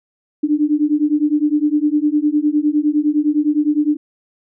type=beating tone pair; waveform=sine; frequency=293.7 / 303.5 Hz; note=D4 / D#4; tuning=0 / -43 cents; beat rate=9.8 Hz; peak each=-16 dBFS; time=0.43-3.97 s; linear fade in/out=10 ms; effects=none